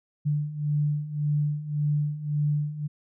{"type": "beating tone pair", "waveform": "sine", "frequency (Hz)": [146.83, 148.63], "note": ["D3", "D3"], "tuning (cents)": [0, 21], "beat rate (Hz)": 1.8, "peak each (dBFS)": [-29, -25], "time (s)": [0.25, 2.88], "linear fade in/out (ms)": 20, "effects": []}